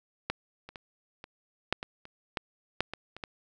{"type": "clicks", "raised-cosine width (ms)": 0.3, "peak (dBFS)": [-13, -28, -25, -27, -9, -20, -30, -14, -10, -20, -27, -20], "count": 12, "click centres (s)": [0.3, 0.69, 0.758, 1.241, 1.726, 1.829, 2.054, 2.372, 2.806, 2.936, 3.166, 3.238], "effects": []}